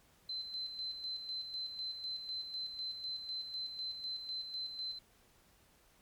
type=tone with tremolo; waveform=sine; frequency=4069 Hz; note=C8; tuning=49 cents flat; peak=-37 dBFS; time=0.29-4.99 s; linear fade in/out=5 ms; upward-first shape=square; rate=4 Hz; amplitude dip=50%; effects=pink hiss -67 dBFS RMS until 6.01 s + MP3 96 kbps